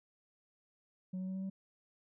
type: tone with pitch steps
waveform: sine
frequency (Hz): 185 / 186.83 / 188.67 / 190.53 / 192.41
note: F#3 / F#3 / F#3 / G3 / G3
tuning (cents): 0 / +17 / +34 / -49 / -32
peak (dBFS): -34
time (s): 1.13-1.5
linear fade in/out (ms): 10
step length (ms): 74
effects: tanh soft clip ceiling -36 dBFS